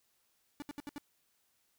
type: tone bursts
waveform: 45% pulse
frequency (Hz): 290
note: D4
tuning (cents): -22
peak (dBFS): -40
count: 5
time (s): 0.6-0.981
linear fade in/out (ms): 0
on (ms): 21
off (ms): 69
effects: white hiss -75 dBFS RMS until 1.78 s